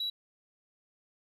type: tone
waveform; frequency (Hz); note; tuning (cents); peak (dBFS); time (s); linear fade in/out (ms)
sine; 3910; B7; -18; -29; 0-0.1; 5
effects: tanh soft clip ceiling -29 dBFS + 11-bit